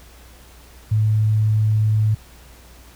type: tone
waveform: sine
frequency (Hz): 107.9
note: A2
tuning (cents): -33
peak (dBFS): -14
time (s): 0.91-2.15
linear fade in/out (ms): 10
effects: added 60 Hz sine -45 dBFS peak until 2.95 s + pink hiss -48 dBFS RMS until 2.95 s